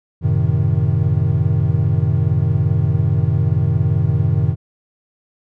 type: chord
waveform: triangle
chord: F# diminished seventh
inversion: none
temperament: equal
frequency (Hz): 92.5 / 110 / 130.81 / 155.56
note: F#2 / A2 / C3 / Eb3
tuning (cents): 0 / 0 / 0 / 0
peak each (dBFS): -17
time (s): 0.21-4.56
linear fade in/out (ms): 50
effects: none